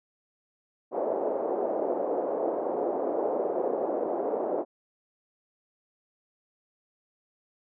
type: band-pass noise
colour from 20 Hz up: pink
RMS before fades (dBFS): -29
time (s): 0.91-4.65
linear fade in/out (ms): 50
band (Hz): 380 to 670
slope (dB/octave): 24
effects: none